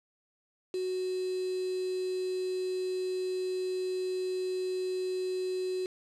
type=tone with quantisation; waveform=sine; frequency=370 Hz; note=F#4; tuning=in tune; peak=-30 dBFS; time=0.74-5.86 s; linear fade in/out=2 ms; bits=7; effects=low-pass 8000 Hz 12 dB/octave